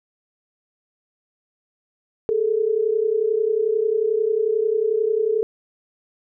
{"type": "tone pair together", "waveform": "sine", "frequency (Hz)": [415.3, 446.5], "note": ["G#4", "A4"], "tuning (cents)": [0, 25], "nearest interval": "minor second", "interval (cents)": 125, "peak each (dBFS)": [-22, -19], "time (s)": [2.29, 5.43], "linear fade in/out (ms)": 0, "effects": []}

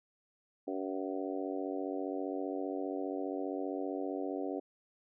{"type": "harmonic tone with a mistuned harmonic", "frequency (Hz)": 95.1, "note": "F#2", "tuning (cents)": 48, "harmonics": [3, 4, 5, 6, 7, 8], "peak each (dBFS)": [-38, -40, -42, -44, -45, -46], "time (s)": [0.67, 4.6], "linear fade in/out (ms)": 10, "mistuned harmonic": 8, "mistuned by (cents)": -33, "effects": []}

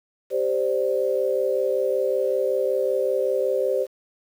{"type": "chord", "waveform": "sine", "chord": "G suspended fourth", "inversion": "none", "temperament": "just", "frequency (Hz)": [392, 522.7, 588], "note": ["G4", "C5", "D5"], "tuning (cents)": [0, -2, 2], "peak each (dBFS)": [-25, -22, -27], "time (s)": [0.3, 3.87], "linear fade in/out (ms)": 50, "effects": ["8-bit"]}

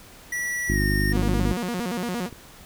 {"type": "tone with pitch glide", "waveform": "square", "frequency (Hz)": [1946, 1838.9], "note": ["B6", "A#6"], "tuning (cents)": [-26, -24], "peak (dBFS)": -26, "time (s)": [0.32, 1.13], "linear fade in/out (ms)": 5, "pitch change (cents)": -98, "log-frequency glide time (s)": [0.69, 0.81]}
{"type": "harmonic tone", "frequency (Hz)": 50.4, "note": "G1", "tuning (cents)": 49, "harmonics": [1, 2, 3, 4, 5, 6, 7], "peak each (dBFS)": [-24, -27, -29, -30, -31, -32, -32], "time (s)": [0.68, 1.54], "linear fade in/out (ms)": 20}
{"type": "tone with vibrato", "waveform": "sawtooth", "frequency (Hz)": 207.7, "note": "G#3", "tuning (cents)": 0, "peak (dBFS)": -22, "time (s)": [1.11, 2.3], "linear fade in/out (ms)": 50, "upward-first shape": "square", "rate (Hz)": 8.7, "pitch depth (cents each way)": 240}
{"type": "clicks", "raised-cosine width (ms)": 3, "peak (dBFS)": -26, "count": 3, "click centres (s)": [1.361, 1.793, 2.327]}
{"effects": ["pink hiss -47 dBFS RMS until 2.65 s"]}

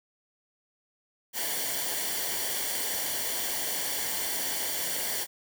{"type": "noise with comb filter", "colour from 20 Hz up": "white", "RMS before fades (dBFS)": -31, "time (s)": [1.33, 5.27], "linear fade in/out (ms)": 50, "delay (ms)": 0.78, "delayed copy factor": -0.65, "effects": []}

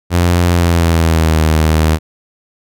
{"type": "tone with pitch glide", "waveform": "sawtooth", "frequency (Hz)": [87.31, 78.69], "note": ["F2", "D#2"], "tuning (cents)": [0, 20], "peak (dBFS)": -5, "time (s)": [0.1, 1.99], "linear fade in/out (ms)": 50, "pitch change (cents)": -180, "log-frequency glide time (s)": [0.49, 1.41], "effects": []}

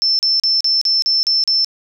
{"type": "tone bursts", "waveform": "sine", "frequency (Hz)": 5320, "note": "E8", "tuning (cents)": 15, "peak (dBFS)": -12, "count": 8, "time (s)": [0.02, 1.646], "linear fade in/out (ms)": 0, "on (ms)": 170, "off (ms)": 38, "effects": []}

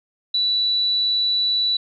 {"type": "tone", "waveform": "sine", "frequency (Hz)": 3951, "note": "B7", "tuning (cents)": 0, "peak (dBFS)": -17, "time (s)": [0.34, 1.77], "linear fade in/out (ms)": 5, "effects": []}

